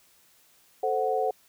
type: chord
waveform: sine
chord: F# diminished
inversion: first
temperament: equal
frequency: 440 / 523.3 / 740 Hz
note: A4 / C5 / F#5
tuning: 0 / 0 / 0 cents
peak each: -28 / -29 / -27 dBFS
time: 0.83-1.31 s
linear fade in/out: 5 ms
effects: white hiss -61 dBFS RMS until 1.48 s